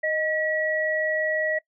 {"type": "tone pair together", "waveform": "sine", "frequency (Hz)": [622.3, 1926.1], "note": ["D#5", "B6"], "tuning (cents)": [0, -44], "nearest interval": "octave + minor sixth", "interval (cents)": 1956, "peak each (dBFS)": -25, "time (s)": [0.03, 1.59], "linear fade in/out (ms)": 10, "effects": ["noise-tail reverb RT60 0.1 s tail -22 dB re dry"]}